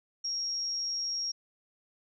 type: tone with amplitude modulation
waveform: sine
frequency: 5588 Hz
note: F8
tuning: in tune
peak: -29 dBFS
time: 0.24-1.32 s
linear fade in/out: 10 ms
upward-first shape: sine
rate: 168 Hz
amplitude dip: 30%
effects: none